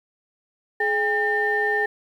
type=tone cluster; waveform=sine; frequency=422.4 / 804 / 1805 Hz; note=G#4 / G5 / A6; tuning=+29 / +44 / +44 cents; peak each=-24 / -26 / -21 dBFS; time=0.8-1.86 s; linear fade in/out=5 ms; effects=tanh soft clip ceiling -11 dBFS + 9-bit